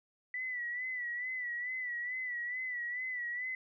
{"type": "tone with vibrato", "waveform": "sine", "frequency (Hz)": 1971, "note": "B6", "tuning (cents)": -4, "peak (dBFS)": -35, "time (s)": [0.34, 3.55], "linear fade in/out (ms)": 2, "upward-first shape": "sine", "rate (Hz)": 2.3, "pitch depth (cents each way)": 61, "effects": []}